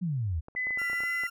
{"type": "exponential sweep", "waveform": "sine", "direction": "down", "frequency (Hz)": [190, 73.42], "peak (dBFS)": -27, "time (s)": [0.01, 0.41], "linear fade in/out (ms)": 20}
{"type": "clicks", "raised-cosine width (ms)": 1, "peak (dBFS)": -31, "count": 11, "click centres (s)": [0.484, 0.551, 0.67, 0.707, 0.774, 0.817, 0.899, 0.932, 1.005, 1.036, 1.236]}
{"type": "tone with vibrato", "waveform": "sine", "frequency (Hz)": 2002, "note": "B6", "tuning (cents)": 23, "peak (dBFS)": -28, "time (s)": [0.56, 1.27], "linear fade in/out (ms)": 5, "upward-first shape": "sine", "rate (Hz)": 2.2, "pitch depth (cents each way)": 12}
{"type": "tone", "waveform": "35% pulse", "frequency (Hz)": 1386, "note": "F6", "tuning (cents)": -14, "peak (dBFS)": -36, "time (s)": [0.78, 1.3], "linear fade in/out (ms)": 10}
{"effects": []}